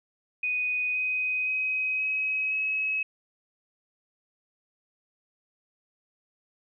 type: tone with pitch steps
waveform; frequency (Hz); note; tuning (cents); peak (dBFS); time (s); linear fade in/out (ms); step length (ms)
sine; 2489 / 2508 / 2527 / 2546 / 2565; D#7 / D#7 / D#7 / D#7 / E7; 0 / +13 / +26 / +39 / -48; -25; 0.43-3.03; 5; 520
effects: none